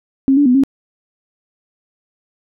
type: tone with pitch steps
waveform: sine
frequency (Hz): 269.9 / 288.3 / 249.2 / 272.3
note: C#4 / D4 / B3 / C#4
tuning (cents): -46 / -32 / +16 / -31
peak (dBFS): -8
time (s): 0.28-0.636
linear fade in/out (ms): 0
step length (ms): 89
effects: none